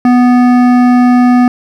sine tone with hard clipping, 246.9 Hz, B3, in tune, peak -6 dBFS, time 0.05-1.48 s, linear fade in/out 2 ms, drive 13 dB, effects none

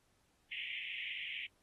pink band-pass noise, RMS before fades -43 dBFS, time 0.51-1.47 s, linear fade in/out 10 ms, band 2000 to 3200 Hz, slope 96 dB/octave, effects pink hiss -75 dBFS RMS until 1.62 s + AAC 32 kbps

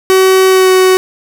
45% pulse tone with pitch glide, 378 to 373.4 Hz, F#4 to F#4, +37 to +16 cents, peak -5 dBFS, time 0.1-0.97 s, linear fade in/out 0 ms, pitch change -21 cents, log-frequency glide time 0.48-0.71 s, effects none

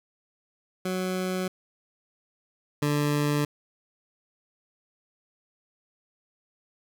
20% pulse tone pair in turn, 185 / 146.83 Hz, F#3 / D3, 0 / 0 cents, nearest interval major third, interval 400 cents, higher first, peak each -22 / -18 dBFS, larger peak second, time 0.85-1.48 / 2.82-3.45 s, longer neither, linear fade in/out 5 ms, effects none

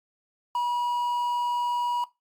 triangle tone with quantisation, 967 Hz, B5, 37 cents flat, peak -22 dBFS, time 0.55-2.04 s, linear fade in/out 2 ms, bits 8, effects noise-tail reverb RT60 0.2 s tail -18 dB re dry + Opus 48 kbps

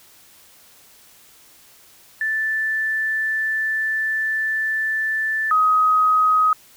sine tone pair in turn, 1760 / 1259.7 Hz, A6 / D#6, 0 / +21 cents, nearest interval tritone, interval 579 cents, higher first, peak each -19 / -13 dBFS, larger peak second, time 2.21-5.51 / 5.51-6.53 s, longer first, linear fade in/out 2 ms, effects white hiss -50 dBFS RMS until 6.76 s

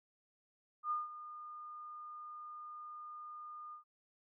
sine tone with ADSR envelope, 1217 Hz, D#6, 39 cents flat, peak -32 dBFS, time 0.83-3.84 s, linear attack 78 ms, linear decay 170 ms, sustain -14 dB, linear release 110 ms, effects none

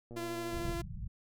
click train, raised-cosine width 2 ms, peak -35 dBFS, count 74, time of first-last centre 0.11-0.729 s, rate 118 Hz
sawtooth tone with vibrato, 340.8 Hz, F4, 42 cents flat, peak -33 dBFS, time 0.16-0.82 s, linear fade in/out 10 ms, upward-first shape sine, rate 13 Hz, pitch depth 11 cents each way
pink low-pass noise, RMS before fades -40 dBFS, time 0.52-1.08 s, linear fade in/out 10 ms, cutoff 190 Hz, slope 96 dB/octave
effects none

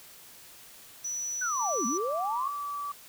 sine tone, 5920 Hz, F#8, in tune, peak -31 dBFS, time 1.04-1.98 s, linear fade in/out 10 ms
sine linear two-way sweep, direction down then up, 1551 to 207.7 to 1150 Hz, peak -29 dBFS, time 1.41-2.5 s, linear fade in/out 10 ms, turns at 1.86 s
sine tone with pitch glide, 1167 to 1152.9 Hz, D6 to D6, -11 to -32 cents, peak -32 dBFS, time 1.59-2.92 s, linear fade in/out 5 ms, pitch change -21 cents, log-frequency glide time 2.27-2.67 s
effects white hiss -51 dBFS RMS until 3.08 s

